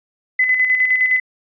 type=tone with tremolo; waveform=sine; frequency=2018 Hz; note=B6; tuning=37 cents sharp; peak=-11 dBFS; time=0.39-1.2 s; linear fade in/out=5 ms; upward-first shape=square; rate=9.7 Hz; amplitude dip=45%; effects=resampled to 8000 Hz